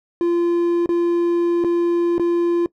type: tone with dropouts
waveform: triangle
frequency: 344.3 Hz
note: F4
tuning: 25 cents flat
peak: -13 dBFS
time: 0.21-2.66 s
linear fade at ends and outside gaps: 1 ms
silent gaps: 0.86-0.891 / 1.64-1.646 / 2.181-2.196 s
effects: noise-tail reverb RT60 0.1 s tail -20 dB re dry